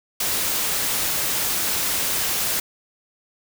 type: noise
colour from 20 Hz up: white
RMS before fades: -23 dBFS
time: 0.2-2.6 s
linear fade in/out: 5 ms
effects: none